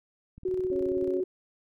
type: click train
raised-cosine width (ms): 5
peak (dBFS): -34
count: 14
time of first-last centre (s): 0.38-1.079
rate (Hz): 18.6
type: tone with tremolo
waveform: sine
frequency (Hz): 370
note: F#4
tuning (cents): 0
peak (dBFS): -25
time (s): 0.45-1.24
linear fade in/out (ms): 5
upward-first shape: square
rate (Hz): 16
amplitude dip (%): 25
type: harmonic tone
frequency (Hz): 138.1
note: C#3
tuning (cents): -6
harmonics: 2 / 3 / 4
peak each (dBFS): -34 / -42 / -35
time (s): 0.71-1.21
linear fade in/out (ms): 10
effects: none